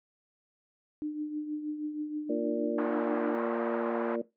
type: tone with tremolo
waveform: sine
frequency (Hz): 301.4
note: D4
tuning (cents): +45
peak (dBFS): -29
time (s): 1.02-3.35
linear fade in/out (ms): 0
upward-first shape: triangle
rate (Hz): 6.3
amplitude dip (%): 60
type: harmonic tone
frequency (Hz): 116.54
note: A#2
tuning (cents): 0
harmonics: 2 / 3 / 4 / 5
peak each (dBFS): -34 / -34 / -34 / -34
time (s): 2.29-4.22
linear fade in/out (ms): 10
type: band-pass noise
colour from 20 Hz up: pink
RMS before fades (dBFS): -38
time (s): 2.78-4.16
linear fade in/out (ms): 5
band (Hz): 620 to 1500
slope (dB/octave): 24
effects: noise-tail reverb RT60 0.2 s tail -17 dB re dry